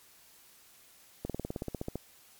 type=slowing click train; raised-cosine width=2 ms; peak=-21 dBFS; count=13; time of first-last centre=1.25-1.956 s; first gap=47 ms; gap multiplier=1.04; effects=white hiss -59 dBFS RMS until 2.39 s + MP3 96 kbps